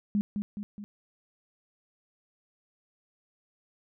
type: tone with echo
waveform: sine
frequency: 205.8 Hz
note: G#3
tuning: 16 cents flat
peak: -23 dBFS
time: 0.15-0.21 s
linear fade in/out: 0 ms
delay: 210 ms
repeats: 3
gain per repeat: -5 dB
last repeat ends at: 0.84 s
effects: none